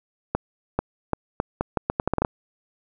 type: accelerating click train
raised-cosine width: 1 ms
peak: -7 dBFS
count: 13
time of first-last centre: 0.35-2.249 s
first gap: 440 ms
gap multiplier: 0.78
effects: none